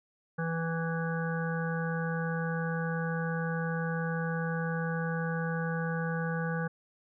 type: harmonic tone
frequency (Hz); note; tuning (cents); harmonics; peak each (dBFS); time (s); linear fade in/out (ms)
164.81; E3; 0; 1 / 3 / 5 / 7 / 9 / 10; -31 / -37 / -42 / -43 / -39 / -42; 0.38-6.68; 10
effects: none